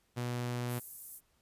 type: tone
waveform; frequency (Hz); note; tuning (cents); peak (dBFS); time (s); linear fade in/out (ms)
sawtooth; 122; B2; -21; -30; 0.16-0.8; 20
type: high-pass noise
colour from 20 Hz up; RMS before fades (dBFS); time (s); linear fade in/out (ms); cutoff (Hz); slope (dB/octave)
pink; -46; 0.67-1.21; 50; 9900; 24
effects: pink hiss -73 dBFS RMS until 1.41 s + resampled to 32000 Hz